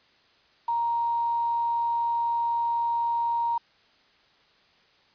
sine tone with quantisation, 936 Hz, A#5, 7 cents sharp, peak -23 dBFS, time 0.68-3.58 s, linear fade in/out 5 ms, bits 8, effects white hiss -61 dBFS RMS until 5.14 s + resampled to 11025 Hz

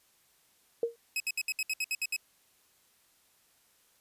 sine tone with exponential decay, 466.2 Hz, A#4, in tune, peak -22 dBFS, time 0.83-0.96 s, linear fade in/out 2 ms, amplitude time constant 28 ms
sawtooth tone bursts, 2554 Hz, D#7, 45 cents sharp, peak -26 dBFS, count 10, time 1.16-2.164 s, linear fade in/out 2 ms, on 41 ms, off 66 ms
effects white hiss -67 dBFS RMS until 4 s + resampled to 32000 Hz

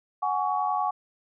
sine chord, F# suspended second, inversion none, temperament equal with one note detuned, 740 / 830.6 / 1125.5 Hz, F#5 / G#5 / C#6, 0 / 0 / +26 cents, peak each -28 dBFS, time 0.22-0.91 s, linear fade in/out 10 ms, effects none

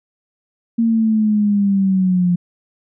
sine linear sweep, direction down, 231.2 to 174.61 Hz, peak -12 dBFS, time 0.78-2.36 s, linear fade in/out 10 ms, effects none

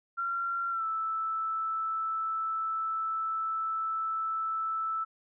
sine tone with pitch glide, 1373 to 1317.1 Hz, F6 to E6, -30 to -2 cents, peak -29 dBFS, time 0.17-5.05 s, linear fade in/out 20 ms, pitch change -72 cents, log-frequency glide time 0.7-0.85 s, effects none

